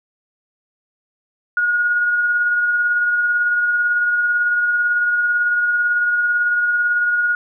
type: tone with tremolo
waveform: sine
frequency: 1442 Hz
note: F#6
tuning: 45 cents flat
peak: -13 dBFS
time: 1.57-7.35 s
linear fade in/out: 2 ms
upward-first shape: sine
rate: 18 Hz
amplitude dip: 30%
effects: none